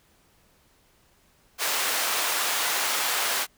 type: high-pass noise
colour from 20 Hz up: pink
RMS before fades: -26 dBFS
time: 1.58-3.47 s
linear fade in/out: 50 ms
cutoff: 830 Hz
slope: 12 dB/octave
effects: pink hiss -62 dBFS RMS until 3.57 s